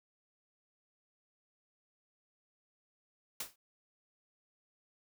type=noise with exponential decay; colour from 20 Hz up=white; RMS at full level=-35 dBFS; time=3.4-3.56 s; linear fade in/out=5 ms; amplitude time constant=33 ms; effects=none